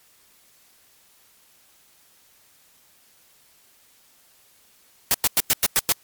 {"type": "noise bursts", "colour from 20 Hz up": "white", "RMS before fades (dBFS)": -18, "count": 7, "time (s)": [5.11, 5.922], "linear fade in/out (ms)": 0, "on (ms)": 32, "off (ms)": 98, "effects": ["white hiss -57 dBFS RMS until 6.03 s", "MP3 96 kbps"]}